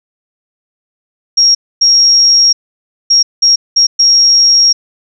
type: tone bursts at uneven times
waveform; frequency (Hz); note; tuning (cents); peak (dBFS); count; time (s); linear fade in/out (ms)
sine; 5588; F8; 0; -4; 6; 1.37-1.55 / 1.81-2.53 / 3.1-3.23 / 3.42-3.56 / 3.76-3.87 / 3.99-4.73; 10
effects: none